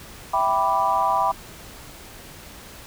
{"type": "chord", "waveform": "sine", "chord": "E minor seventh", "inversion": "none", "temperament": "equal", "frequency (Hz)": [659.3, 784, 987.8, 1174.7], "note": ["E5", "G5", "B5", "D6"], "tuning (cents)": [0, 0, 0, 0], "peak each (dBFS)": [-27, -23, -21, -25], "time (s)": [0.33, 1.32], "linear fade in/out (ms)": 10, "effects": ["pink hiss -42 dBFS RMS until 2.86 s"]}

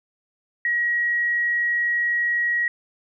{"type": "tone", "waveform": "sine", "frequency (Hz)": 1904, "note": "A#6", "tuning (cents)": 36, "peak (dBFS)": -19, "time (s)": [0.65, 2.68], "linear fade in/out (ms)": 2, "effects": []}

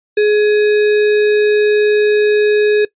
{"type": "tone with sample-and-hold", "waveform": "sine", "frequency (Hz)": 420.6, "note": "G#4", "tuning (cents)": 22, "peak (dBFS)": -8, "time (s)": [0.17, 2.85], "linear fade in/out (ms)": 5, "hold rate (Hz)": 2100, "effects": ["noise-tail reverb RT60 0.1 s tail -21 dB re dry", "resampled to 8000 Hz"]}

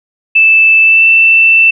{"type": "tone with pitch glide", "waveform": "sine", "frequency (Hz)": [2637, 2666], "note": ["E7", "E7"], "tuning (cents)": [0, 19], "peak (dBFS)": -3, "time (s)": [0.35, 1.71], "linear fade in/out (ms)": 10, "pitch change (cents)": 19, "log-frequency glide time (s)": [0.82, 1.06], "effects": []}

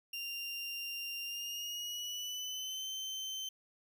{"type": "tone with pitch glide", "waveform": "30% pulse", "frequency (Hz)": [2785, 3090], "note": ["F7", "G7"], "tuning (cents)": [-5, -26], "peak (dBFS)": -36, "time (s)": [0.13, 3.49], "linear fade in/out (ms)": 5, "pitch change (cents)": 179, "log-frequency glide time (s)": [1.24, 2.88], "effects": []}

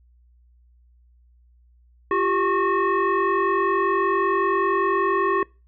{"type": "tone with frequency modulation", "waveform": "sine", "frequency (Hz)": 347.4, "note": "F4", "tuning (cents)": -9, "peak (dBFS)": -18, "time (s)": [2.11, 5.43], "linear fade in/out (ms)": 2, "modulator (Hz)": 740, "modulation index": 1.7, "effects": ["noise-tail reverb RT60 0.3 s tail -24 dB re dry", "added 60 Hz sine -53 dBFS peak until 5.67 s"]}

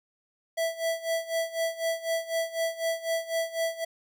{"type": "tone with tremolo", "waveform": "square", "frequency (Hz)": 659, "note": "E5", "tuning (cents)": -1, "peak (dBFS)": -25, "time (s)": [0.57, 3.85], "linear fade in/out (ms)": 10, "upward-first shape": "sine", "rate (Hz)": 4, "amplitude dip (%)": 85, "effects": []}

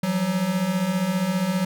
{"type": "beating tone pair", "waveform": "square", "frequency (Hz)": [172.8, 187.8], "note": ["F3", "F#3"], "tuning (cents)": [-18, 26], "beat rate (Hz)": 15, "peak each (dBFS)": [-28, -23], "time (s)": [0.03, 1.65], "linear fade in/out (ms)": 5, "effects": []}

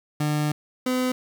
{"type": "tone pair in turn", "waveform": "30% pulse", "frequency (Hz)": [150, 254], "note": ["D3", "B3"], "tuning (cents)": [37, 49], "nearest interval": "major sixth", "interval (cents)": 912, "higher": "second", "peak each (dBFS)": -19, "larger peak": "neither", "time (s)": [[0.2, 0.52], [0.86, 1.12]], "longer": "first", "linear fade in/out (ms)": 5, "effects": ["9-bit"]}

